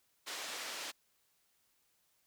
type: band-pass noise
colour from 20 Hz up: white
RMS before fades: -43 dBFS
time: 0.26-0.92 s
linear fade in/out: 20 ms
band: 370 to 5500 Hz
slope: 12 dB/octave
effects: white hiss -75 dBFS RMS until 2.26 s